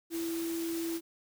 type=tone in noise; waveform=sine; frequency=332.4 Hz; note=E4; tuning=15 cents sharp; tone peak=-32 dBFS; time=0.1-1.01 s; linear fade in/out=50 ms; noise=white; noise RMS=-43 dBFS; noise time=0.1-1.01 s; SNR=+8 dB; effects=none